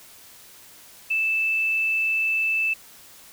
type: tone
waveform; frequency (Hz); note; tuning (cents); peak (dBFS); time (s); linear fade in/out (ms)
sine; 2637; E7; 0; -20; 1.1-2.74; 10
effects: white hiss -48 dBFS RMS until 3.32 s